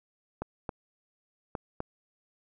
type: clicks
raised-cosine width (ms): 1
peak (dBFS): -19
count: 4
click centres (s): 0.42 / 0.692 / 1.552 / 1.804
effects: none